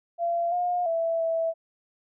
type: tone with pitch steps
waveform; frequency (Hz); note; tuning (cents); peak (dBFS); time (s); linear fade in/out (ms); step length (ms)
sine; 684 / 712 / 662 / 657; F5 / F5 / E5 / E5; -36 / +33 / +7 / -6; -23; 0.18-1.54; 50; 340
effects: none